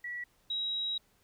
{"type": "tone pair in turn", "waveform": "sine", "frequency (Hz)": [1940, 3840], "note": ["B6", "B7"], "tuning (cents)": [-31, -49], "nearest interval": "octave", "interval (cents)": 1182, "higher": "second", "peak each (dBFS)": [-36, -31], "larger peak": "second", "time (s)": [[0.04, 0.24], [0.5, 0.98]], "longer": "second", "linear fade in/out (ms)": 5, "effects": ["pink hiss -69 dBFS RMS until 1.23 s"]}